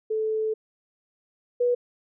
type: tone pair in turn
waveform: sine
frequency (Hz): 436.5 / 487.9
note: A4 / B4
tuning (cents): -14 / -21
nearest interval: major second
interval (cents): 193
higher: second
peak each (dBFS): -23 / -19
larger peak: second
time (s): 0.1-0.54 / 1.6-1.75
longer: first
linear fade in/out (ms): 10
effects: none